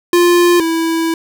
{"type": "tone pair in turn", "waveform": "square", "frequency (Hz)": [349.5, 328.2], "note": ["F4", "E4"], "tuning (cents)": [1, -8], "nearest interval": "minor second", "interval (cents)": 109, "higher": "first", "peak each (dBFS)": [-8, -14], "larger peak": "first", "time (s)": [[0.13, 0.6], [0.6, 1.14]], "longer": "second", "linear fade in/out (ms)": 2, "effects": []}